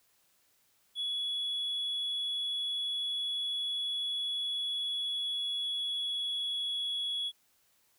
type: tone with pitch glide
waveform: triangle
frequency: 3383 to 3364 Hz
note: G#7 to G#7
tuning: +31 to +22 cents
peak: -29 dBFS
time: 0.95-7.32 s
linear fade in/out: 50 ms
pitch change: -9 cents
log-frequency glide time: 4.4-6.99 s
effects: tanh soft clip ceiling -27 dBFS + white hiss -70 dBFS RMS until 7.98 s